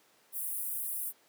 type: high-pass noise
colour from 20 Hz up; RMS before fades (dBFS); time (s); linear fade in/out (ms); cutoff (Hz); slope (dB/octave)
pink; -36; 0.32-1.13; 50; 9600; 48
effects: pink hiss -65 dBFS RMS until 1.28 s + high-pass 300 Hz 12 dB/octave